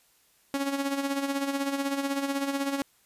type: tone with tremolo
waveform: sawtooth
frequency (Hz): 277.2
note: C#4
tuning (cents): 0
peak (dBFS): -21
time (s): 0.54-2.82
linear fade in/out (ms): 0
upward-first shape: sine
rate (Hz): 16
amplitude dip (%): 60
effects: white hiss -64 dBFS RMS until 3.05 s + resampled to 32000 Hz